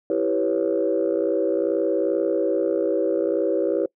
sine chord, C# half-diminished seventh, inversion first, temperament equal, 329.6 / 392 / 493.9 / 554.4 Hz, E4 / G4 / B4 / C#5, 0 / 0 / 0 / 0 cents, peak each -24 dBFS, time 0.1-3.86 s, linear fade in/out 2 ms, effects noise-tail reverb RT60 0.1 s tail -24 dB re dry + tanh soft clip ceiling -11 dBFS

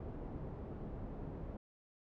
pink low-pass noise, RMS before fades -45 dBFS, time 0-1.57 s, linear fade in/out 5 ms, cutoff 560 Hz, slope 12 dB/octave, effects none

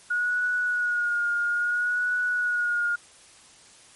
sine tone with vibrato, 1446 Hz, F#6, 40 cents flat, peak -22 dBFS, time 0.1-2.96 s, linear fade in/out 10 ms, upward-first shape sine, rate 0.6 Hz, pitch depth 32 cents each way, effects white hiss -52 dBFS RMS until 3.95 s + MP3 48 kbps

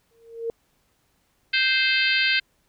sine tone with exponential growth, 459.7 Hz, A#4, 24 cents flat, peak -22 dBFS, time 0.11-0.5 s, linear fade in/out 1 ms, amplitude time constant 83 ms
harmonic tone, 522 Hz, C5, 4 cents flat, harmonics 3 / 4 / 5 / 6 / 7 / 8 / 9, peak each -24 / -25 / -24 / -27 / -30 / -29 / -30 dBFS, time 1.53-2.4 s, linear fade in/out 10 ms
effects pink hiss -67 dBFS RMS until 2.68 s

